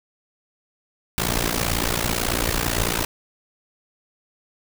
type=noise with amplitude modulation; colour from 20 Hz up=pink; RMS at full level=-19 dBFS; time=1.18-3.05 s; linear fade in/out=0 ms; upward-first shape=sine; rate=58.1 Hz; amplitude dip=90%; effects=none